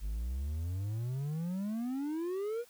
triangle exponential sweep, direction up, 48.09 to 490.2 Hz, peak -31 dBFS, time 0-2.65 s, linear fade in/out 50 ms, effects white hiss -61 dBFS RMS until 2.69 s

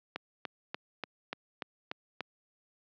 click train, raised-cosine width 0.3 ms, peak -19 dBFS, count 8, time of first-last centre 0.16-2.207 s, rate 3.42 Hz, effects high-pass 200 Hz 12 dB/octave + low-pass 5000 Hz 12 dB/octave

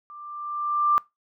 sine tone with level ramp, 1184 Hz, D6, 14 cents sharp, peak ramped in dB -40 to -15 dBFS, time 0.1-0.98 s, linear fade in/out 0 ms, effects noise-tail reverb RT60 0.2 s tail -22 dB re dry

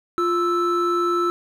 triangle tone pair together, 349.2 / 1318.5 Hz, F4 / E6, 0 / 0 cents, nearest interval octave + major seventh, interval 2300 cents, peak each -19 dBFS, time 0.18-1.3 s, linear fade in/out 0 ms, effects none

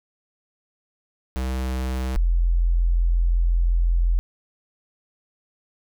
square / sine tone pair in turn, 64.4 / 42.8 Hz, C2 / F1, -27 / -34 cents, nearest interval perfect fifth, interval 707 cents, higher first, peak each -24 / -16 dBFS, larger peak second, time 1.36-2.16 / 2.16-4.19 s, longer second, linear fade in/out 0 ms, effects none

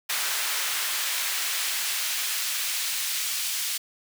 pink noise with high-pass filter sweep, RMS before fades -28 dBFS, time 0.09-3.78 s, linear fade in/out 10 ms, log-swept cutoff 1400 to 3100 Hz, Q 0.71, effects none

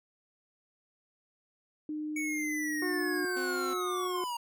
sine tone with pitch glide, 304.3 to 301.8 Hz, D#4 to D4, -38 to +47 cents, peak -33 dBFS, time 1.89-3.25 s, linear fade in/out 2 ms, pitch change -15 cents, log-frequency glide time 2.36-3.08 s
square linear sweep, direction down, 2246 to 932.3 Hz, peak -34 dBFS, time 2.16-4.37 s, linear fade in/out 5 ms
harmonic tone, 362.5 Hz, F#4, 35 cents flat, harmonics 1 / 2 / 3 / 4 / 6, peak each -33 / -45 / -43 / -51 / -50 dBFS, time 2.82-4.24 s, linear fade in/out 2 ms
sawtooth tone, 260.9 Hz, C4, 5 cents flat, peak -35 dBFS, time 3.36-3.74 s, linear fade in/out 10 ms
effects none

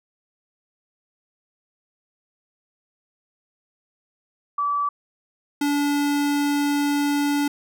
sine / square tone pair in turn, 1153 / 288.2 Hz, D6 / D4, -32 / -33 cents, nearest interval 2 octaves, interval 2401 cents, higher first, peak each -20 dBFS, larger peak neither, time 4.58-4.89 / 5.61-7.48 s, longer second, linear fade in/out 5 ms, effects none

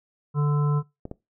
harmonic tone, 146.6 Hz, D3, 3 cents flat, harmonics 1 / 3 / 5 / 7 / 9, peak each -19 / -33 / -44 / -35 / -37 dBFS, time 0.34-0.83 s, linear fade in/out 50 ms
clicks, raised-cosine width 2 ms, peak -21 dBFS, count 2, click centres 1.054 / 1.114 s
effects noise-tail reverb RT60 0.2 s tail -20 dB re dry

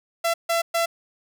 sawtooth tone bursts at uneven times, 673 Hz, E5, 36 cents sharp, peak -16 dBFS, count 3, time 0.24-0.34 / 0.49-0.62 / 0.74-0.86 s, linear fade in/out 10 ms, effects none

